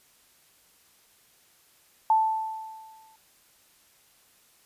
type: tone with exponential decay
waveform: sine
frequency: 880 Hz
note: A5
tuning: in tune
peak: -16 dBFS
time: 2.1-3.16 s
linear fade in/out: 2 ms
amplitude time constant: 230 ms
effects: white hiss -61 dBFS RMS until 4.65 s + resampled to 32000 Hz

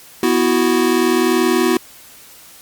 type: chord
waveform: square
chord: B suspended fourth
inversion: none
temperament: equal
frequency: 246.9 / 329.6 / 370 Hz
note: B3 / E4 / F#4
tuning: 0 / 0 / 0 cents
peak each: -19 / -18 / -17 dBFS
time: 0.23-1.77 s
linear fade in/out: 2 ms
effects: white hiss -42 dBFS RMS until 2.61 s + Opus 48 kbps

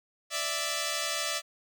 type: tone pair together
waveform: 5% pulse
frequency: 587.4 / 659.3 Hz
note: D5 / E5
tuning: 0 / 0 cents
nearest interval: major second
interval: 200 cents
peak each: -21 dBFS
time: 0.3-1.42 s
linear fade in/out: 50 ms
effects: none

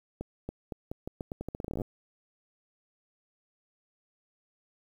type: accelerating click train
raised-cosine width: 2 ms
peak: -22 dBFS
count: 21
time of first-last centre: 0.21-1.817 s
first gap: 280 ms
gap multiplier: 0.83
effects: 9-bit

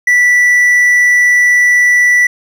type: tone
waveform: triangle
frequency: 1964 Hz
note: B6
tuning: 10 cents flat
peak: -4 dBFS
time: 0.07-2.27 s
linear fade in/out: 5 ms
effects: none

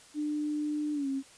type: tone with pitch glide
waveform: sine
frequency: 298.9 to 270.9 Hz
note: D4 to C#4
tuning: +31 to -40 cents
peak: -29 dBFS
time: 0.14-1.23 s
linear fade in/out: 50 ms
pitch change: -171 cents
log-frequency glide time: 0.93-1.08 s
effects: white hiss -55 dBFS RMS until 1.37 s + resampled to 22050 Hz

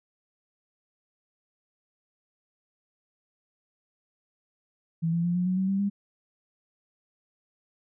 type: tone with pitch steps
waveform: sine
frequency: 164.6 / 169.33 / 174.19 / 179.19 / 184.33 / 189.62 / 195.07 / 200.7 Hz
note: E3 / E3 / F3 / F3 / F#3 / F#3 / G3 / G3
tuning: -2 / +47 / -4 / +45 / -6 / +43 / -8 / +41 cents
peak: -23 dBFS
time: 5.02-5.9 s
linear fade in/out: 20 ms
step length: 110 ms
effects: none

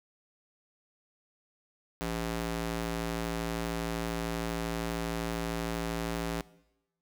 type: tone with high-pass filter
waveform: square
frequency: 56.4 Hz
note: A1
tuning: 44 cents sharp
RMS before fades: -34 dBFS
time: 2.01-6.41 s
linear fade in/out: 0 ms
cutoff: 130 Hz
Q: 0.54
effects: noise-tail reverb RT60 0.9 s tail -20 dB re dry

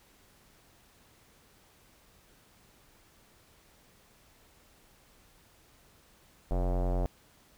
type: tone with low-pass filter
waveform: square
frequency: 45 Hz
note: F#1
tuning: 47 cents flat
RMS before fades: -29 dBFS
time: 6.51-7.06 s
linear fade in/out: 0 ms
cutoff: 670 Hz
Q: 2.9
effects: pink hiss -62 dBFS RMS until 7.57 s

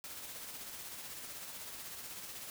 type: noise with tremolo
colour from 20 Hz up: white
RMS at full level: -45 dBFS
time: 0.04-2.5 s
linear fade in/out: 0 ms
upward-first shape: sine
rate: 16 Hz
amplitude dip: 35%
effects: none

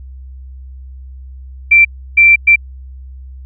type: tone bursts at uneven times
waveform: sine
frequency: 2349 Hz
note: D7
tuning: in tune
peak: -3 dBFS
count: 3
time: 1.71-1.85 / 2.17-2.36 / 2.47-2.56 s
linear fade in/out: 10 ms
effects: added 65 Hz sine -29 dBFS peak until 3.45 s

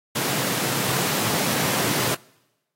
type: high-pass noise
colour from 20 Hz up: pink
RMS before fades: -24 dBFS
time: 0.15-2.15 s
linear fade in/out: 10 ms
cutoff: 110 Hz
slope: 96 dB/octave
effects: noise-tail reverb RT60 1.0 s tail -25 dB re dry + AAC 48 kbps

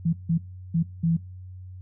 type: tone bursts at uneven times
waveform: sine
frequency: 165.9 Hz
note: E3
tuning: 11 cents sharp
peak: -19 dBFS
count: 4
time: 0.05-0.13 / 0.29-0.38 / 0.74-0.83 / 1.03-1.17 s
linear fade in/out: 10 ms
effects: noise-tail reverb RT60 0.4 s tail -23 dB re dry + added 92 Hz sine -38 dBFS peak until 1.81 s

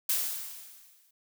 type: noise with exponential decay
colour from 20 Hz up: blue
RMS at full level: -26 dBFS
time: 0.09-1.11 s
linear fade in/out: 5 ms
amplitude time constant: 220 ms
effects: none

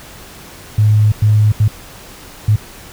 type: tone bursts at uneven times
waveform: sine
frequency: 106.3 Hz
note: G#2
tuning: 41 cents sharp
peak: -7 dBFS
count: 4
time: 0.78-1.12 / 1.22-1.52 / 1.6-1.68 / 2.48-2.56 s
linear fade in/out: 5 ms
effects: pink hiss -36 dBFS RMS until 2.92 s

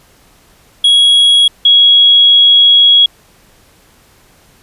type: tone pair in turn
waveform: triangle / sine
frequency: 3322 / 3322 Hz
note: G#7 / G#7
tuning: 0 / 0 cents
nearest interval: unison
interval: 0 cents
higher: neither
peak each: -3 dBFS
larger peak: neither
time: 0.84-1.48 / 1.65-3.06 s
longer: second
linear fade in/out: 5 ms
effects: pink hiss -47 dBFS RMS until 4.62 s + resampled to 32000 Hz

